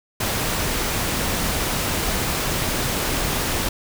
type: noise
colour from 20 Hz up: pink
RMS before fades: -23 dBFS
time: 0.2-3.69 s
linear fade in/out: 5 ms
effects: none